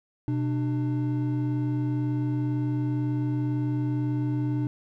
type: tone pair together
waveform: triangle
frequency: 125.5 / 298.5 Hz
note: B2 / D4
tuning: +28 / +28 cents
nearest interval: octave + minor third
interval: 1500 cents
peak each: -24 / -26 dBFS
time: 0.28-4.67 s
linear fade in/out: 0 ms
effects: none